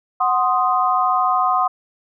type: chord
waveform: sine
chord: C diminished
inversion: second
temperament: equal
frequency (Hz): 740 / 1046.5 / 1244.5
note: Gb5 / C6 / Eb6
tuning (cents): 0 / 0 / 0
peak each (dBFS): -19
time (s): 0.2-1.68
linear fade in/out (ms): 10
effects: none